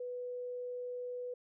sine tone, 493.9 Hz, B4, in tune, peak -38 dBFS, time 0-1.34 s, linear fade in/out 5 ms, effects none

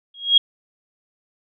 sine tone with exponential growth, 3281 Hz, G#7, 22 cents flat, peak -6 dBFS, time 0.14-0.38 s, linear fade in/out 5 ms, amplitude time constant 52 ms, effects none

